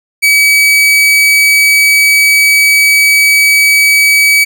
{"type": "tone", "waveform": "40% pulse", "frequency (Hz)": 2280, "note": "C#7", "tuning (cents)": 48, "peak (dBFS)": -4, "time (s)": [0.22, 4.45], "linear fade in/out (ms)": 20, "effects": []}